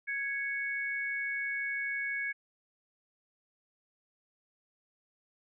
sine tone pair together, 1661.2 / 2217 Hz, G#6 / C#7, 0 / 0 cents, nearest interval perfect fourth, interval 500 cents, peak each -35 / -34 dBFS, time 0.07-2.33 s, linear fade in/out 20 ms, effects none

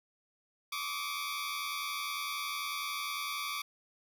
15% pulse tone cluster, 1087 / 1158 / 1247 Hz, C#6 / D6 / D#6, -34 / -25 / +3 cents, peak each -38 / -30 / -37 dBFS, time 0.72-3.62 s, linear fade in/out 5 ms, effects none

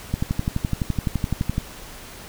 click train, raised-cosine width 5 ms, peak -9 dBFS, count 18, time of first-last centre 0.14-1.581 s, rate 11.8 Hz, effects pink hiss -40 dBFS RMS until 2.28 s

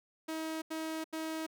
sawtooth tone bursts, 318.6 Hz, D#4, 41 cents sharp, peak -32 dBFS, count 3, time 0.28-1.466 s, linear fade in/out 10 ms, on 340 ms, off 83 ms, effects none

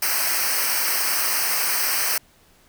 white noise with comb filter, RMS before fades -22 dBFS, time 0.02-2.18 s, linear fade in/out 5 ms, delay 0.28 ms, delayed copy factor -0.95, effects pink hiss -56 dBFS RMS until 2.68 s

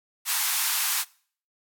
white band-pass noise, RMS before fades -26 dBFS, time 0.25-1.05 s, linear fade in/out 50 ms, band 800 to 16000 Hz, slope 48 dB/octave, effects noise-tail reverb RT60 0.5 s tail -23 dB re dry

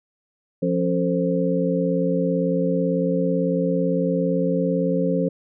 sine tone cluster, 175.7 / 274 / 446.1 / 524 Hz, F3 / C#4 / A4 / C5, +11 / -20 / +24 / +2 cents, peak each -22 / -25 / -26 / -24 dBFS, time 0.62-5.29 s, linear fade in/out 10 ms, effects none

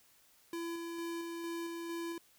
square tone with tremolo, 336.8 Hz, E4, 37 cents sharp, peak -38 dBFS, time 0.53-2.18 s, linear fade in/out 2 ms, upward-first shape square, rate 2.2 Hz, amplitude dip 25%, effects white hiss -66 dBFS RMS until 2.38 s

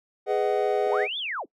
triangle chord, G# minor seventh, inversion none, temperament just, 415.3 / 498.4 / 623 / 747.5 Hz, G#4 / B4 / D#5 / F#5, 0 / +16 / +2 / +17 cents, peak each -23 / -26 / -27 / -26 dBFS, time 0.26-1.08 s, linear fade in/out 50 ms
sine linear two-way sweep, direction up then down, 185.1 to 3576 to 185.1 Hz, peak -28 dBFS, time 0.86-1.46 s, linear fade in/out 50 ms, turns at 1.18 s
effects noise-tail reverb RT60 0.1 s tail -23 dB re dry

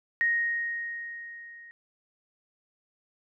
sine tone with level ramp, 1869 Hz, A#6, 4 cents sharp, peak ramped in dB -21 to -46 dBFS, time 0.21-1.71 s, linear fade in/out 0 ms, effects none

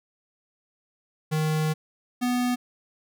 square tone pair in turn, 155.56 / 246.9 Hz, D#3 / B3, 0 / 0 cents, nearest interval minor sixth, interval 800 cents, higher second, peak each -23 dBFS, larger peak neither, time 1.31-1.74 / 2.21-2.56 s, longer first, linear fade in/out 20 ms, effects none

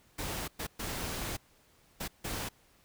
pink noise bursts at uneven times, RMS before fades -37 dBFS, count 5, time 0.18-0.48 / 0.59-0.67 / 0.79-1.37 / 2-2.08 / 2.24-2.49 s, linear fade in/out 10 ms, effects pink hiss -65 dBFS RMS until 2.84 s

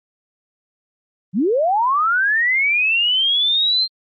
sine linear sweep, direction up, 156.2 to 4186 Hz, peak -14 dBFS, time 1.33-3.88 s, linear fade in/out 50 ms, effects Opus 32 kbps

